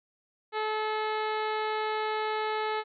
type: harmonic tone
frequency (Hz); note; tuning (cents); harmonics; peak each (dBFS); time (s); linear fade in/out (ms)
431.8; A4; -33; 1 / 2 / 3 / 4 / 5 / 6 / 7 / 8 / 9 / 10; -32 / -32 / -36 / -40 / -40 / -47 / -47 / -49 / -46 / -51; 0.52-2.84; 50
effects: none